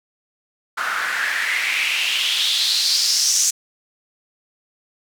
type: noise with band-pass filter sweep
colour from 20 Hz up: white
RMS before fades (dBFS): -20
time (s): 0.77-3.51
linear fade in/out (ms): 10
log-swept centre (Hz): 1300 to 6500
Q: 4.6
effects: none